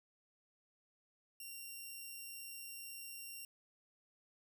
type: tone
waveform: 5% pulse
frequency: 2762 Hz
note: F7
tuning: 20 cents flat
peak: -38 dBFS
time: 1.4-3.45 s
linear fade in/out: 2 ms
effects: none